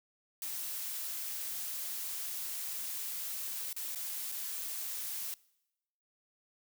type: noise with dropouts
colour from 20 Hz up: blue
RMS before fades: -39 dBFS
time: 0.42-5.34 s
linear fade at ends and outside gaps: 1 ms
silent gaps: 3.729-3.764 / 3.949-3.957 / 4.317-4.321 s
effects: noise-tail reverb RT60 0.9 s tail -23 dB re dry